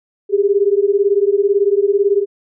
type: beating tone pair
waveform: sine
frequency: 393.2 / 411.2 Hz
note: G4 / G#4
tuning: +5 / -17 cents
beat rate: 18 Hz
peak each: -14 dBFS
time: 0.29-2.26 s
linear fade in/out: 50 ms
effects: none